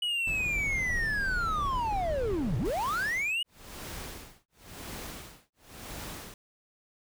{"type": "linear two-way sweep", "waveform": "triangle", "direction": "down then up", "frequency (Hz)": [2946, 98, 2946], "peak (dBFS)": -26, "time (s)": [0.02, 3.43], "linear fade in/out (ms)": 5, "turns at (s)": 2.58}
{"type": "noise", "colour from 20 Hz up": "brown", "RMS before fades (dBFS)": -36, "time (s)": [0.27, 2.71], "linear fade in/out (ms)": 2}
{"type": "noise with tremolo", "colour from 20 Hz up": "pink", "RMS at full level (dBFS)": -40, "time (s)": [2.65, 6.34], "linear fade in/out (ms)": 2, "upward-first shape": "sine", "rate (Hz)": 0.96, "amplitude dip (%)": 100}
{"effects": []}